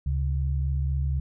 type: tone pair together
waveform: sine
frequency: 71.2 / 135.23 Hz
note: C#2 / C#3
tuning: +47 / -43 cents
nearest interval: major seventh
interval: 1110 cents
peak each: -24 / -29 dBFS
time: 0.06-1.2 s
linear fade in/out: 5 ms
effects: none